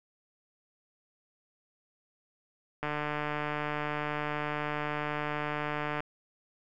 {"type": "click train", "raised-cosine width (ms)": 0.5, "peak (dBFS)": -18, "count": 474, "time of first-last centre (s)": [2.83, 6.004], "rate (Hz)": 149, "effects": []}